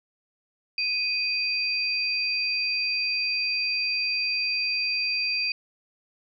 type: tone pair together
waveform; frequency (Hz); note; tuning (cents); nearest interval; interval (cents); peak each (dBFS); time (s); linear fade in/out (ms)
sine; 2490 / 4700; D#7 / D8; +1 / +1; major seventh; 1100; -26 / -27; 0.78-5.52; 2
effects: none